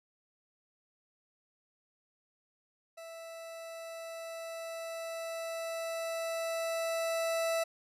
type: tone with level ramp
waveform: 40% pulse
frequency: 659.3 Hz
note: E5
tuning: in tune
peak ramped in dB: -44 to -28 dBFS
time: 2.97-7.64 s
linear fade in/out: 10 ms
effects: resampled to 32000 Hz